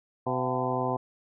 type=harmonic tone with a mistuned harmonic; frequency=126.9 Hz; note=B2; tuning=47 cents sharp; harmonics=1 / 2 / 3 / 4 / 5 / 6 / 7 / 8; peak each=-34 / -34 / -34 / -34 / -34 / -34 / -34 / -34 dBFS; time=0.26-0.97 s; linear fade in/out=10 ms; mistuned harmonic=5; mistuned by=+91 cents; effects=none